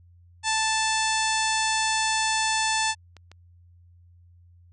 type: harmonic tone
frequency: 880 Hz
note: A5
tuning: in tune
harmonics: 1 / 2 / 3 / 4 / 5 / 6 / 7 / 8 / 9 / 10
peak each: -26 / -29 / -31 / -32 / -33 / -34 / -34 / -35 / -36 / -36 dBFS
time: 0.43-2.95 s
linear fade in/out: 50 ms
type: clicks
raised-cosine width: 0.2 ms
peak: -29 dBFS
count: 2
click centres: 3.167 / 3.316 s
effects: added 87 Hz sine -51 dBFS peak until 4.72 s